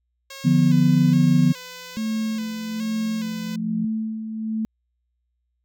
5% pulse tone with vibrato, 523 Hz, C5, 1 cent flat, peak -25 dBFS, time 0.3-3.56 s, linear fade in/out 5 ms, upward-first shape square, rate 1.2 Hz, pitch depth 67 cents each way
sine chord, B diminished, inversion first, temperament equal with one note detuned, 148.45 / 174.61 / 246.9 Hz, D3 / F3 / B3, +19 / 0 / 0 cents, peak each -18 dBFS, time 0.44-1.53 s, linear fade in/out 20 ms
sine tone with exponential growth, 174.61 Hz, F3, in tune, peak -26 dBFS, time 0.99-3.85 s, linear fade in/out 5 ms, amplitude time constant 620 ms
sine tone with tremolo, 220 Hz, A3, in tune, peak -21 dBFS, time 1.97-4.65 s, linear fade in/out 0 ms, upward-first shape sine, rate 1.2 Hz, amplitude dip 55%
effects added 60 Hz sine -70 dBFS peak until 5.64 s

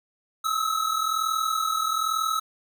square tone pair together, 1273 / 1314.1 Hz, D#6 / E6, +39 / -6 cents, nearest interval minor second, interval 55 cents, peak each -27 dBFS, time 0.44-2.4 s, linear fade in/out 10 ms, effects none

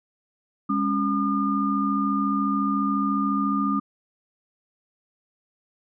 sine tone cluster, 203.4 / 277.6 / 1212 Hz, G#3 / C#4 / D#6, -36 / +3 / -46 cents, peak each -25 dBFS, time 0.69-3.8 s, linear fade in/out 10 ms, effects none

